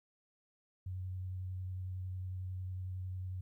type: tone with vibrato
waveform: sine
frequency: 92.5 Hz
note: F#2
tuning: in tune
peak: -38 dBFS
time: 0.86-3.41 s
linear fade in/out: 5 ms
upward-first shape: sine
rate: 11 Hz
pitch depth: 14 cents each way
effects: 13-bit